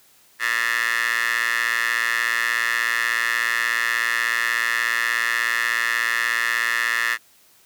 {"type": "tone with high-pass filter", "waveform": "15% pulse", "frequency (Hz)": 116.54, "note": "A#2", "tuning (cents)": 0, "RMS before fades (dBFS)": -22, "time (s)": [0.39, 7.18], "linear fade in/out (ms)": 50, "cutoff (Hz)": 1700, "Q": 6.7, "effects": ["white hiss -55 dBFS RMS until 7.65 s", "high-pass 60 Hz 12 dB/octave"]}